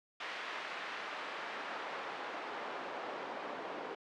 pink noise with band-pass filter sweep, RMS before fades -42 dBFS, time 0.2-3.95 s, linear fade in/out 5 ms, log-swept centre 1900 to 590 Hz, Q 0.72, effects high-pass 300 Hz 12 dB/octave + low-pass 4000 Hz 12 dB/octave

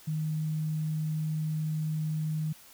sine tone, 155.56 Hz, D#3, in tune, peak -28 dBFS, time 0.07-2.53 s, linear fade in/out 10 ms, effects white hiss -54 dBFS RMS until 2.73 s

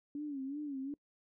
sine tone with vibrato, 281.9 Hz, C#4, 29 cents sharp, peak -37 dBFS, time 0.15-0.94 s, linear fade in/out 2 ms, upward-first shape sine, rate 2.7 Hz, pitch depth 110 cents each way, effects noise-tail reverb RT60 0.1 s tail -25 dB re dry

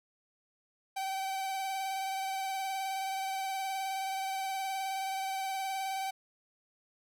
45% pulse tone with vibrato, 771 Hz, G5, 29 cents flat, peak -33 dBFS, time 0.96-6.11 s, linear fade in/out 10 ms, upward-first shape sine, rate 19 Hz, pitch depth 23 cents each way, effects none

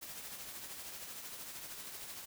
white noise with tremolo, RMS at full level -45 dBFS, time 0.01-2.26 s, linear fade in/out 20 ms, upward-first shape triangle, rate 13 Hz, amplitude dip 45%, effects none

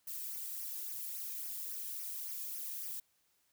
violet noise with flanger, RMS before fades -42 dBFS, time 0.07-3 s, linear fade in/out 5 ms, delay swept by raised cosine 0.25 to 1.45 ms, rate 3.6 Hz, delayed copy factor -0.75, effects white hiss -75 dBFS RMS until 3.52 s

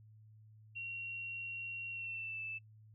sine tone with pitch glide, 2742 to 2638 Hz, F7 to E7, -32 to +1 cents, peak -40 dBFS, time 0.75-2.59 s, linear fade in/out 20 ms, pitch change -67 cents, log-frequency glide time 1.91-2.41 s, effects noise-tail reverb RT60 0.1 s tail -25 dB re dry + added 108 Hz sine -57 dBFS peak until 2.94 s

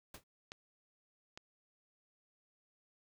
pink noise with exponential decay, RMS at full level -44 dBFS, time 0.14-0.24 s, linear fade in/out 5 ms, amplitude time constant 21 ms
clicks, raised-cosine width 0.2 ms, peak -28 / -30 dBFS, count 2, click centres 0.519 / 1.375 s
effects none

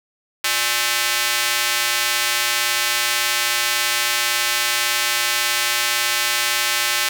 square tone with high-pass filter, 119.1 Hz, A#2, 38 cents sharp, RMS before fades -20 dBFS, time 0.44-7.09 s, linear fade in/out 5 ms, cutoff 2000 Hz, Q 0.79, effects none

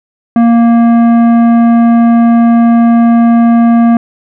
triangle tone with tanh clipping, 233.1 Hz, A#3, in tune, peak -5 dBFS, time 0.36-3.97 s, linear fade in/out 2 ms, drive 16 dB, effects none

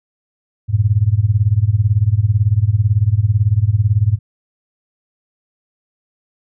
sine tone with tremolo, 105.1 Hz, G#2, 21 cents sharp, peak -7 dBFS, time 0.68-4.19 s, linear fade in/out 50 ms, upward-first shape sine, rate 18 Hz, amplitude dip 90%, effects none

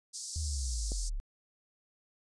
pink band-pass noise, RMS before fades -42 dBFS, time 0.13-1.1 s, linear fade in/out 20 ms, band 4700 to 9300 Hz, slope 48 dB/octave
sine linear sweep, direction down, 81.2 to 32 Hz, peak -32 dBFS, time 0.36-1.2 s, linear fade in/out 0 ms
click, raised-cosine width 2 ms, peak -28 dBFS, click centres 0.919 s
effects resampled to 24000 Hz

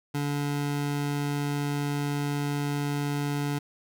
25% pulse tone, 144.2 Hz, D3, 31 cents flat, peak -23 dBFS, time 0.14-3.59 s, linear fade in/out 10 ms, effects none

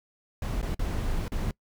brown noise with dropouts, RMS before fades -29 dBFS, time 0.42-1.51 s, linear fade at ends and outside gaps 2 ms, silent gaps 0.616-0.627 / 0.746-0.793 / 1.281-1.319 s, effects noise-tail reverb RT60 0.1 s tail -23 dB re dry

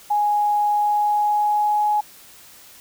sine tone with pitch glide, 830.6 to 838.8 Hz, G#5 to G#5, 0 to +17 cents, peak -16 dBFS, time 0.1-2.01 s, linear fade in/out 10 ms, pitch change +17 cents, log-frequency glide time 0.65-1.88 s, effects white hiss -46 dBFS RMS until 2.8 s

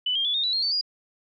sine tone with pitch steps, 2989 / 3204 / 3433 / 3680 / 3944 / 4227 / 4530 / 4856 Hz, F#7 / G7 / A7 / A#7 / B7 / C8 / C#8 / D#8, +17 / +37 / -43 / -23 / -3 / +17 / +37 / -43 cents, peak -22 dBFS, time 0.06-0.812 s, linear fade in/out 5 ms, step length 94 ms, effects none

